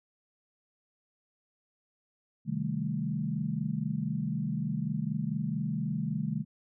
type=chord; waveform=sine; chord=A half-diminished seventh; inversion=first; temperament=equal; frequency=130.81 / 155.56 / 196 / 220 Hz; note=C3 / Eb3 / G3 / A3; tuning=0 / 0 / 0 / 0 cents; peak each=-37 / -33 / -35 / -35 dBFS; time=2.45-6.45 s; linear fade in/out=50 ms; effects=none